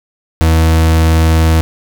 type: tone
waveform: 40% pulse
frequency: 80.7 Hz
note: E2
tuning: 36 cents flat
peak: -6 dBFS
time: 0.41-1.61 s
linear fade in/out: 0 ms
effects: 8-bit